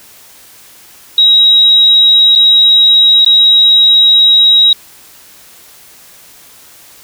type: tone with dropouts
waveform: sine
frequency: 3827 Hz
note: A#7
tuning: 45 cents sharp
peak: -3 dBFS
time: 1.18-4.73 s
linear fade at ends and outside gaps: 2 ms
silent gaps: 2.353-2.358 / 3.248-3.262 s
effects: white hiss -39 dBFS RMS until 7.03 s